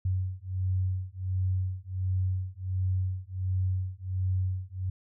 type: beating tone pair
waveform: sine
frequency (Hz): 92.5 / 93.9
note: F#2 / F#2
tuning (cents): 0 / +26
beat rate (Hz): 1.4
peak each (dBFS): -30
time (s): 0.05-4.9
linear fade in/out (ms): 5
effects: none